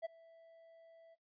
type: tone with ADSR envelope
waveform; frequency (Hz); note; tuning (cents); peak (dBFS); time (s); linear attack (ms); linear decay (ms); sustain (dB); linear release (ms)
triangle; 659.3; E5; 0; -33; 0.02-1.16; 33; 17; -23; 29
effects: noise-tail reverb RT60 0.1 s tail -20 dB re dry + resampled to 11025 Hz